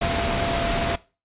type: tone in noise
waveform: sine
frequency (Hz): 681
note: F5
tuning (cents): -44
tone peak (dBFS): -27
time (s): 0.01-0.96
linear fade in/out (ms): 10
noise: pink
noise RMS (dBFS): -24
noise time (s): 0.01-0.96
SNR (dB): -6
effects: noise-tail reverb RT60 0.3 s tail -19 dB re dry + resampled to 8000 Hz